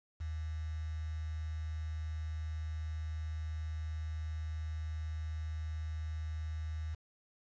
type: tone with quantisation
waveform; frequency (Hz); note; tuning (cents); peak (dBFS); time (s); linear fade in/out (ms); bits
sine; 78.6; D#2; +18; -36; 0.2-6.95; 10; 9
effects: resampled to 16000 Hz